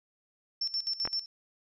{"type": "tone with tremolo", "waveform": "sine", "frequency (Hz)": 5390, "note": "E8", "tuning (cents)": 38, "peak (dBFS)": -28, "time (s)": [0.61, 1.26], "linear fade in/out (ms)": 5, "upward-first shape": "square", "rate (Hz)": 7.7, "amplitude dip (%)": 80}
{"type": "clicks", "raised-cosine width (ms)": 0.5, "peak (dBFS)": -21, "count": 2, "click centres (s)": [1.053, 1.075]}
{"effects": []}